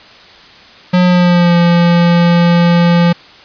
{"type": "tone with pitch glide", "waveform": "square", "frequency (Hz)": [180.2, 172.36], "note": ["F#3", "F3"], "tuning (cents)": [-45, -22], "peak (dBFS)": -7, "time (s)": [0.93, 3.13], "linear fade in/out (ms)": 10, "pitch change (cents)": -77, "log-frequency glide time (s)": [1.04, 1.56], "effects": ["white hiss -38 dBFS RMS until 3.44 s", "resampled to 11025 Hz"]}